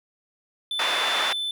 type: tone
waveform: triangle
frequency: 3520 Hz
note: A7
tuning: in tune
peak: -24 dBFS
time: 0.71-1.51 s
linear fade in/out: 2 ms
type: band-pass noise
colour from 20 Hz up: white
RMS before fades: -26 dBFS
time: 0.79-1.33 s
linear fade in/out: 5 ms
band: 600 to 2200 Hz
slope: 12 dB/octave
effects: none